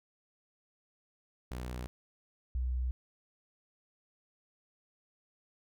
sawtooth / sine tone pair in turn, 61.74 / 62.53 Hz, B1 / B1, 0 / +22 cents, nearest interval unison, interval 22 cents, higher second, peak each -34 / -30 dBFS, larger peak second, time 1.51-1.87 / 2.55-2.91 s, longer neither, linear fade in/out 0 ms, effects none

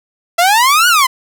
sawtooth exponential two-way sweep, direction up then down, 664 to 1490 to 998 Hz, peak -4 dBFS, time 0.38-1.07 s, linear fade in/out 10 ms, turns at 0.88 s, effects none

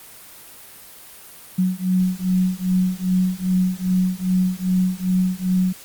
sine beating tone pair, 183.2 / 185.7 Hz, F#3 / F#3, -17 / +7 cents, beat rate 2.5 Hz, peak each -20 dBFS, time 1.58-5.73 s, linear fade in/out 10 ms, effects white hiss -42 dBFS RMS until 5.84 s + Opus 32 kbps

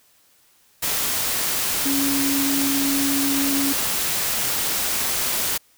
sine tone in noise, 277.2 Hz, C#4, in tune, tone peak -21 dBFS, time 1.85-3.73 s, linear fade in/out 10 ms, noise white, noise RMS -23 dBFS, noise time 0.82-5.58 s, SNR -1 dB, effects white hiss -58 dBFS RMS until 5.77 s

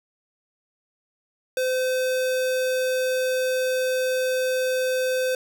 square tone, 513 Hz, C5, 34 cents flat, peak -22 dBFS, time 1.57-5.35 s, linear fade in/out 2 ms, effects none

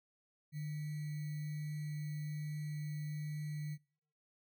sine tone with sample-and-hold, 150.6 Hz, D3, 44 cents sharp, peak -38 dBFS, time 0.52-3.78 s, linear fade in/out 50 ms, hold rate 2100 Hz, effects noise-tail reverb RT60 0.6 s tail -26 dB re dry

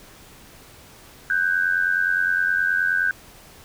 sine tone pair together, 1507.4 / 1597 Hz, F#6 / G6, +32 / +32 cents, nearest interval minor second, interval 100 cents, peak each -21 dBFS, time 1.3-3.11 s, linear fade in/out 2 ms, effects pink hiss -47 dBFS RMS until 3.64 s

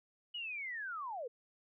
sine linear sweep, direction down, 2960 to 444.6 Hz, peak -39 dBFS, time 0.34-1.28 s, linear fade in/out 10 ms, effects none

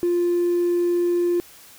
sine tone with hard clipping, 349.2 Hz, F4, in tune, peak -18 dBFS, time 0.03-1.4 s, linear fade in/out 0 ms, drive 1 dB, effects white hiss -47 dBFS RMS until 1.78 s

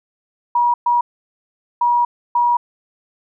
sine tone bursts at uneven times, 960 Hz, B5, 49 cents flat, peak -12 dBFS, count 4, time 0.55-0.74 / 0.86-1.01 / 1.81-2.05 / 2.35-2.57 s, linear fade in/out 5 ms, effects none

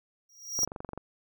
square tone with exponential growth, 5690 Hz, F8, 31 cents sharp, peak -22 dBFS, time 0.29-0.65 s, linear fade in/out 5 ms, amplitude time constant 77 ms
click train, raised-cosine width 1 ms, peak -24 dBFS, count 10, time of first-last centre 0.59-0.976 s, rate 23.3 Hz
effects none

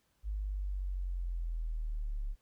sine linear sweep, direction down, 51.91 to 34.65 Hz, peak -33 dBFS, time 0.23-2.36 s, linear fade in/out 50 ms, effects pink hiss -75 dBFS RMS until 2.41 s

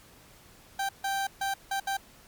30% pulse tone bursts at uneven times, 784 Hz, G5, in tune, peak -25 dBFS, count 5, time 0.79-0.89 / 1.04-1.27 / 1.41-1.54 / 1.71-1.8 / 1.87-1.97 s, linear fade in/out 5 ms, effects pink hiss -55 dBFS RMS until 2.27 s + MP3 96 kbps

